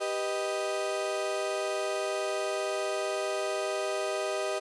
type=chord; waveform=35% pulse; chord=G augmented; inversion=none; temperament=equal; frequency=392 / 493.9 / 622.3 Hz; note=G4 / B4 / D#5; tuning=0 / 0 / 0 cents; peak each=-32 / -36 / -30 dBFS; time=0-4.6 s; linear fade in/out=20 ms; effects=resampled to 24000 Hz